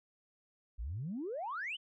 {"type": "exponential sweep", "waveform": "sine", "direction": "up", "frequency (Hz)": [49, 3166], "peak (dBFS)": -36, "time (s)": [0.78, 1.77], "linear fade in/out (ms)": 20, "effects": ["tanh soft clip ceiling -32 dBFS"]}